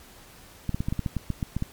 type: clicks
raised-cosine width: 5 ms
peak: -14 dBFS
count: 12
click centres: 0.693 / 0.745 / 0.805 / 0.885 / 0.925 / 0.993 / 1.062 / 1.167 / 1.303 / 1.428 / 1.566 / 1.624 s
effects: pink hiss -50 dBFS RMS until 1.72 s + MP3 96 kbps